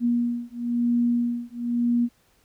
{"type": "beating tone pair", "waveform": "sine", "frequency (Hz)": [238.3, 239.3], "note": ["A#3", "A#3"], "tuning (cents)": [38, 46], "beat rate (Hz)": 1, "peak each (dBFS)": -24, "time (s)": [0, 2.09], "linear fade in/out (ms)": 50, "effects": ["pink hiss -63 dBFS RMS until 2.44 s"]}